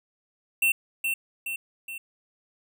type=tone with echo; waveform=square; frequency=2700 Hz; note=E7; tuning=41 cents sharp; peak=-20 dBFS; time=0.62-0.72 s; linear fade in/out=5 ms; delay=420 ms; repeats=3; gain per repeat=-5 dB; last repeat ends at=1.98 s; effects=none